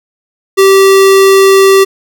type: tone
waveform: square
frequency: 388.2 Hz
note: G4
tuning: 17 cents flat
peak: -3 dBFS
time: 0.57-1.85 s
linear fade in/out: 20 ms
effects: none